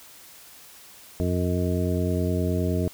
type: harmonic tone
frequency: 89.6 Hz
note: F2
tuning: 45 cents sharp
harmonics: 1 / 2 / 3 / 4 / 5 / 7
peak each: -25 / -28 / -30 / -31 / -32 / -33 dBFS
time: 1.2-2.88 s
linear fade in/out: 0 ms
effects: white hiss -48 dBFS RMS until 2.93 s

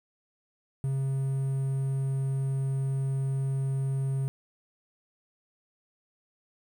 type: tone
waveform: triangle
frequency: 135.1 Hz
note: C#3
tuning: 44 cents flat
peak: -24 dBFS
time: 0.84-4.28 s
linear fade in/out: 0 ms
effects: 9-bit

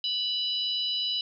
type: harmonic tone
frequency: 987.8 Hz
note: B5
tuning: in tune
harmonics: 3 / 4 / 5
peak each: -29 / -30 / -37 dBFS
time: 0.04-1.21 s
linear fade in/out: 2 ms
effects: none

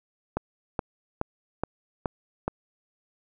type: click train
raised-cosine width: 1 ms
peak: -12 dBFS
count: 6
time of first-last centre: 0.37-2.48 s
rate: 2.37 Hz
effects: none

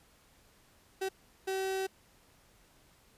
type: tone bursts at uneven times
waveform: 35% pulse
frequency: 382.4 Hz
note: G4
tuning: 43 cents flat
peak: -30 dBFS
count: 2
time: 1.01-1.09 / 1.47-1.87 s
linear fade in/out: 10 ms
effects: pink hiss -64 dBFS RMS until 3.17 s + resampled to 32000 Hz

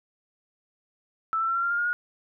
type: tone with pitch steps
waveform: sine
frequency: 1318.5 / 1335.4 / 1352.4 / 1369.7 / 1387.3 / 1405 / 1423 / 1441.2 Hz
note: E6 / E6 / E6 / F6 / F6 / F6 / F6 / F#6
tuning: 0 / +22 / +44 / -34 / -12 / +10 / +32 / -46 cents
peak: -23 dBFS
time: 1.33-1.93 s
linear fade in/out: 0 ms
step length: 75 ms
effects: none

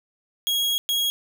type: tone bursts at uneven times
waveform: 40% pulse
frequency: 3304 Hz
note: G#7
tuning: 10 cents flat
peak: -20 dBFS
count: 2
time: 0.47-0.78 / 0.89-1.1 s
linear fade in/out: 0 ms
effects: none

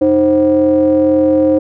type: ring-modulated tone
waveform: triangle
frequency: 110 Hz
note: A2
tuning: in tune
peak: -3 dBFS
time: 0.01-1.59 s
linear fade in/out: 10 ms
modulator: 419 Hz
effects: none

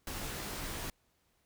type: noise with comb filter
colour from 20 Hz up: pink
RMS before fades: -40 dBFS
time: 0.07-0.9 s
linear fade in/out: 2 ms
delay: 17 ms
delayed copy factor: -0.7
effects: pink hiss -74 dBFS RMS until 1.45 s

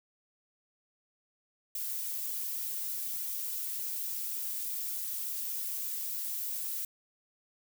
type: noise with flanger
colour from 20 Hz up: violet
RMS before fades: -36 dBFS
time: 1.75-6.85 s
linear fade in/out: 2 ms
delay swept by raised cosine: 2 to 2.72 ms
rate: 3.4 Hz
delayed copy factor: +0.65
effects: none

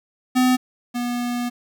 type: tone pair in turn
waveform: square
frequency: 253.6 / 242.6 Hz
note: B3 / B3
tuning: +46 / -31 cents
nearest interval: minor second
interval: 77 cents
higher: first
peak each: -15 / -23 dBFS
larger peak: first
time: 0.35-0.57 / 0.94-1.5 s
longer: second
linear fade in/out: 20 ms
effects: 9-bit

